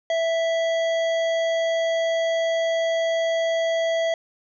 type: harmonic tone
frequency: 659.3 Hz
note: E5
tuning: in tune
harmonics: 1 / 3 / 5 / 7 / 9 / 10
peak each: -20 / -31 / -34 / -46 / -48 / -45 dBFS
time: 0.1-4.14 s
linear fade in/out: 2 ms
effects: none